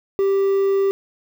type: tone with quantisation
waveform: triangle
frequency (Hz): 392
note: G4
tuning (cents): 0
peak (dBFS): -13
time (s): 0.19-0.91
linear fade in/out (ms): 0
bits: 7
effects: none